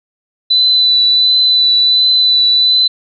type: tone with vibrato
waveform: sine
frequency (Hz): 3992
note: B7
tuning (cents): +18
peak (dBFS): -7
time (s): 0.5-2.88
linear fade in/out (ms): 10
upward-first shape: triangle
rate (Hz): 1.4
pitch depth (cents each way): 18
effects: none